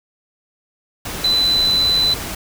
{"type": "tone in noise", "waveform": "sine", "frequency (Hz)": 4007, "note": "B7", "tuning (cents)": 24, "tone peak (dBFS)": -13, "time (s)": [1.24, 2.14], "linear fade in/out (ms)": 5, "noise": "pink", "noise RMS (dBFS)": -27, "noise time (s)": [1.05, 2.35], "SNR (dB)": 11, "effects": []}